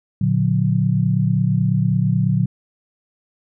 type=chord; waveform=sine; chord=Bb augmented; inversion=none; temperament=just; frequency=116.54 / 145.68 / 182.1 Hz; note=Bb2 / D3 / F#3; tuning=0 / -14 / -27 cents; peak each=-19 dBFS; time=0.21-2.46 s; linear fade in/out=5 ms; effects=none